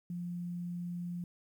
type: tone with quantisation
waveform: sine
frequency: 175.1 Hz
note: F3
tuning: 5 cents sharp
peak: -36 dBFS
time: 0.1-1.24 s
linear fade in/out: 2 ms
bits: 11
effects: none